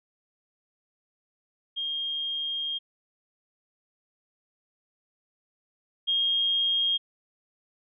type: tone pair in turn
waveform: sine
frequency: 3226 / 3241 Hz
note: G7 / G#7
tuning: +49 / -43 cents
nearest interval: unison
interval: 8 cents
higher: second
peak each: -28 / -22 dBFS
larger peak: second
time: 1.76-2.79 / 6.07-6.98 s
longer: first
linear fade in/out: 20 ms
effects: none